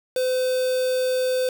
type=tone with quantisation; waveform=triangle; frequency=510 Hz; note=C5; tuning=44 cents flat; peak=-18 dBFS; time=0.16-1.49 s; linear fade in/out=2 ms; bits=5; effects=none